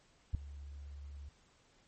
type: tone with ADSR envelope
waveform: sine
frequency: 71.2 Hz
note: C#2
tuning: 47 cents sharp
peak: -25 dBFS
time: 0.33-1.29 s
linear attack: 18 ms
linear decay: 3 ms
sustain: -20 dB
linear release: 5 ms
effects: pink hiss -68 dBFS RMS until 1.87 s + MP3 32 kbps